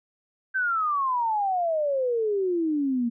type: exponential sweep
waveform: sine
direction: down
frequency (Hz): 1568 to 230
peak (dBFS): -22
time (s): 0.54-3.1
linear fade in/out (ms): 20
effects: none